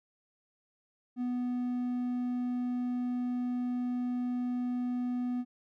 triangle tone, 246.9 Hz, B3, in tune, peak -28 dBFS, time 1.16-5.45 s, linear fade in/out 50 ms, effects none

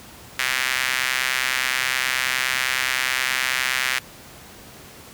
sawtooth tone with high-pass filter, 129.6 Hz, C3, 16 cents flat, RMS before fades -23 dBFS, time 0.39-3.99 s, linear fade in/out 2 ms, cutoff 1900 Hz, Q 2, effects pink hiss -43 dBFS RMS until 5.13 s + high-pass 60 Hz 12 dB/octave

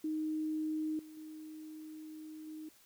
sine tone with level steps, 311.1 Hz, D#4, in tune, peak -33 / -49 / -45 / -43 dBFS, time 0.04-2.69 s, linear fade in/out 5 ms, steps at 0.99 / 1.17 / 2.47 s, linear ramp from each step 2 ms, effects white hiss -64 dBFS RMS until 2.85 s

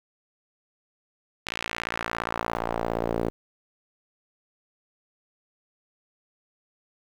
sawtooth tone with band-pass filter sweep, 57.3 Hz, A#1, 29 cents flat, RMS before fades -30 dBFS, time 1.46-3.3 s, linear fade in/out 0 ms, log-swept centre 2900 to 420 Hz, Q 1.4, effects 8-bit

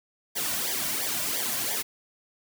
white noise with flanger, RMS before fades -29 dBFS, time 0.35-1.83 s, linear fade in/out 20 ms, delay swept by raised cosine 0.73 to 2.43 ms, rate 2.9 Hz, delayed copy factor -0.85, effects none

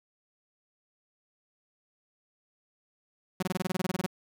sawtooth tone bursts, 184.7 Hz, F#3, 3 cents flat, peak -23 dBFS, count 14, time 3.4-4.063 s, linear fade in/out 5 ms, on 26 ms, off 23 ms, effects 10-bit

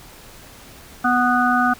harmonic tone, 246.9 Hz, B3, in tune, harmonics 1 / 3 / 5 / 6, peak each -20 / -20 / -20 / -20 dBFS, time 1.04-1.74 s, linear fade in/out 10 ms, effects pink hiss -43 dBFS RMS until 1.79 s

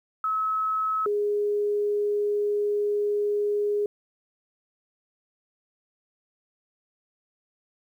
sine tone pair in turn, 1290 / 413.3 Hz, E6 / G#4, -38 / -8 cents, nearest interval octave + minor sixth, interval 1970 cents, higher first, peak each -23 / -22 dBFS, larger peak second, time 0.24-1.06 / 1.06-3.86 s, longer second, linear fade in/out 2 ms, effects 10-bit

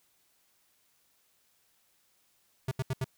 square tone bursts, 130.81 Hz, C3, in tune, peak -29 dBFS, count 4, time 2.68-3.044 s, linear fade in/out 5 ms, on 34 ms, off 76 ms, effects white hiss -70 dBFS RMS until 3.17 s

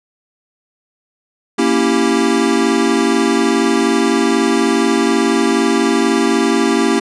square chord, A# diminished seventh, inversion none, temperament equal, 233.1 / 277.2 / 329.6 / 392 Hz, A#3 / C#4 / E4 / G4, 0 / 0 / 0 / 0 cents, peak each -18 dBFS, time 1.58-7 s, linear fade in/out 10 ms, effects resampled to 22050 Hz

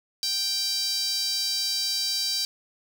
sawtooth tone with high-pass filter, 784 Hz, G5, in tune, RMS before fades -27 dBFS, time 0.23-2.45 s, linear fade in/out 0 ms, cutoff 4600 Hz, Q 5.4, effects none

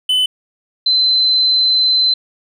triangle / sine tone pair in turn, 3019 / 4061 Hz, F#7 / B7, +34 / +48 cents, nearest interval perfect fourth, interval 514 cents, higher second, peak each -10 dBFS, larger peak neither, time 0.09-0.26 / 0.86-2.14 s, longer second, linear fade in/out 5 ms, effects none

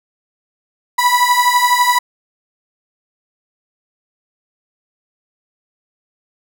35% pulse beating tone pair, 976 / 988 Hz, B5 / B5, -21 / 0 cents, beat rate 12 Hz, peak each -12 dBFS, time 0.98-1.99 s, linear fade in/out 10 ms, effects none

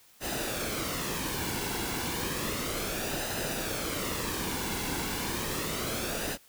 pink noise with flanger, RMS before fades -33 dBFS, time 0.2-6.38 s, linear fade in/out 50 ms, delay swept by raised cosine 0.89 to 1.64 ms, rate 0.32 Hz, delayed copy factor -0.5, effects white hiss -59 dBFS RMS until 6.48 s

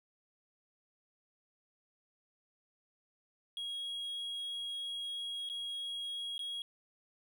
triangle tone with dropouts, 3299 Hz, G#7, 12 cents flat, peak -36 dBFS, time 3.57-6.62 s, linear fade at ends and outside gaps 1 ms, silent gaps 5.49-5.498 / 6.38-6.392 s, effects none

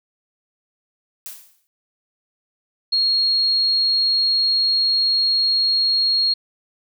blue noise with exponential decay, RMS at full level -31 dBFS, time 1.26-1.67 s, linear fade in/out 0 ms, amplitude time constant 87 ms
sine tone, 4281 Hz, C8, 39 cents sharp, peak -15 dBFS, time 2.92-6.34 s, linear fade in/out 10 ms
effects none

